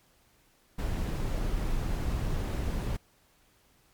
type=noise; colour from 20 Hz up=brown; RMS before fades=-30 dBFS; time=0.78-2.97 s; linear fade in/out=10 ms; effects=pink hiss -65 dBFS RMS until 3.93 s + MP3 96 kbps